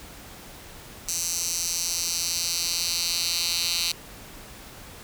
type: tone with high-pass filter sweep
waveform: 10% pulse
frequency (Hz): 171.1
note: F3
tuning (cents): -35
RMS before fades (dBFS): -27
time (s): 1.08-3.92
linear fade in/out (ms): 5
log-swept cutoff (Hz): 6200 to 3900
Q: 2.4
effects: pink hiss -44 dBFS RMS until 5.03 s